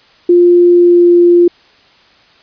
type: tone with pitch glide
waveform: sine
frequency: 350.6 to 348.2 Hz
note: F4 to F4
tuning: +7 to -5 cents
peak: -3 dBFS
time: 0.29-1.48 s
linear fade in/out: 5 ms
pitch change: -12 cents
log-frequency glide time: 0.7-1.11 s
effects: white hiss -46 dBFS RMS until 2.42 s + resampled to 11025 Hz